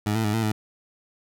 20% pulse tone with pitch steps, 105.1 / 111.5 / 105 / 112.5 / 107.6 Hz, G#2 / A2 / G#2 / A2 / A2, +21 / +23 / +19 / +39 / -38 cents, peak -17 dBFS, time 0.06-0.52 s, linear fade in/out 5 ms, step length 92 ms, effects none

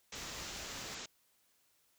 white low-pass noise, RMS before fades -46 dBFS, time 0.12-1.06 s, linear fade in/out 5 ms, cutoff 7500 Hz, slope 96 dB/octave
pink noise with tremolo, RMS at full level -50 dBFS, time 0.15-0.95 s, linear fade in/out 5 ms, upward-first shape sine, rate 5.2 Hz, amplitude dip 25%
effects white hiss -73 dBFS RMS until 1.98 s

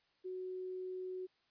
sine tone, 370 Hz, F#4, in tune, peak -40 dBFS, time 0.24-1.27 s, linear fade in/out 20 ms, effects white hiss -75 dBFS RMS until 1.5 s + resampled to 11025 Hz

